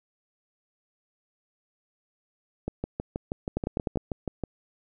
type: two click trains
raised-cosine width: 2 ms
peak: -13 / -16 dBFS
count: 5 / 12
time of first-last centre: 3.57-3.973 / 2.68-4.437 s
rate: 9.93 / 6.26 Hz
effects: none